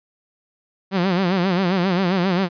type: tone with vibrato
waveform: sawtooth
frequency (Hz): 183.9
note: F#3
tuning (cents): -10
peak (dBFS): -13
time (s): 0.91-2.49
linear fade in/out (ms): 50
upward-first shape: sine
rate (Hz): 7.5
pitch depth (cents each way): 120
effects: resampled to 11025 Hz